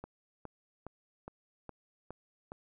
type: click train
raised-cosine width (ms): 1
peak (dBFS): -29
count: 7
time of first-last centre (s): 0.04-2.519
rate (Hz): 2.42
effects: none